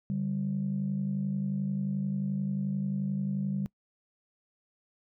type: tone pair together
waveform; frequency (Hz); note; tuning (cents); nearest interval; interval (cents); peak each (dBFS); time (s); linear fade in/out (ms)
sine; 143.4 / 194.77; D3 / G3; -41 / -11; perfect fourth; 530; -32 / -29; 0.1-3.66; 0
effects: noise-tail reverb RT60 0.1 s tail -24 dB re dry + tanh soft clip ceiling -22 dBFS